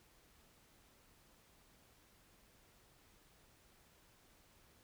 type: silence
effects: pink hiss -68 dBFS RMS until 4.83 s